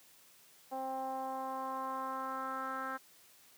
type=tone with low-pass filter sweep; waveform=10% pulse; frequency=263.8 Hz; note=C4; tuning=14 cents sharp; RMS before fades=-39 dBFS; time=0.71-2.98 s; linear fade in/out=20 ms; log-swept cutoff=740 to 1500 Hz; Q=3.8; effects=white hiss -62 dBFS RMS until 3.57 s + high-pass 100 Hz 12 dB/octave